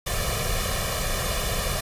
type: noise with comb filter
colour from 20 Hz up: pink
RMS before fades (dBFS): -26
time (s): 0.06-1.81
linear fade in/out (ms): 10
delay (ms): 1.7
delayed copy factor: +0.85
effects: resampled to 32000 Hz